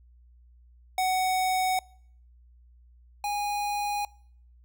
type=tone pair in turn; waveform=square; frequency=746 / 822.1 Hz; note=F#5 / G#5; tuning=+14 / -18 cents; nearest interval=major second; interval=168 cents; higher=second; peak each=-24 / -28 dBFS; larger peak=first; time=0.98-1.79 / 3.24-4.05 s; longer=neither; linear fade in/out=2 ms; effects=noise-tail reverb RT60 0.6 s tail -25 dB re dry + added 60 Hz sine -53 dBFS peak until 4.64 s